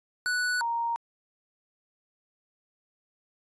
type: tone pair in turn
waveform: square / sine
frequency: 1480 / 932.3 Hz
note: F#6 / A#5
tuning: 0 / 0 cents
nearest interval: minor sixth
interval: 800 cents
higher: first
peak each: -26 dBFS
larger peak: neither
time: 0.26-0.61 / 0.61-0.96 s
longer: neither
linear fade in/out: 0 ms
effects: resampled to 22050 Hz